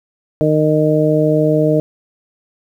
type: harmonic tone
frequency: 153.7 Hz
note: D#3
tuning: 21 cents flat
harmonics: 1 / 2 / 3 / 4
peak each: -16 / -16 / -16 / -16 dBFS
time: 0.41-1.8 s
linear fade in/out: 0 ms
effects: 8-bit